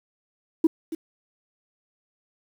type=tone with echo; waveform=sine; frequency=322.6 Hz; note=E4; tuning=37 cents flat; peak=-12 dBFS; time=0.64-0.67 s; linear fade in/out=5 ms; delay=280 ms; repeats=1; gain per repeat=-15 dB; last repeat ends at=0.95 s; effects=tanh soft clip ceiling -10 dBFS + 8-bit